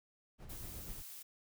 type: noise with tremolo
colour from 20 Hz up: brown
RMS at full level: -46 dBFS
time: 0.38-1.03 s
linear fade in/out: 50 ms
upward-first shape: sine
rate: 8.2 Hz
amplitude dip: 50%
type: noise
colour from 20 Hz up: blue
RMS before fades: -50 dBFS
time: 0.49-1.23 s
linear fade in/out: 10 ms
effects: none